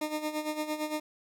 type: tone with tremolo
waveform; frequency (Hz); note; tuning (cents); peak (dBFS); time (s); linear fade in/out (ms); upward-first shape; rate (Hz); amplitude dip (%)
20% pulse; 305.2; D#4; -33; -24; 0.01-1; 5; sine; 8.8; 70
effects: none